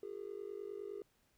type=tone with amplitude modulation; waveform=triangle; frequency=405.6 Hz; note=G#4; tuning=41 cents flat; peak=-35 dBFS; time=0.03-1.02 s; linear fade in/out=2 ms; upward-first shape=sine; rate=49.8 Hz; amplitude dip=100%; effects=tanh soft clip ceiling -37 dBFS + pink hiss -75 dBFS RMS until 1.37 s